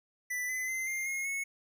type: tone with pitch steps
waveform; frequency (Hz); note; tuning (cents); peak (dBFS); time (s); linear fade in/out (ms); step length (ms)
square; 1985 / 2026 / 2067 / 2109 / 2152 / 2196; B6 / B6 / C7 / C7 / C7 / C#7; +8 / +44 / -22 / +13 / +48 / -17; -33; 0.3-1.44; 10; 190
effects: 12-bit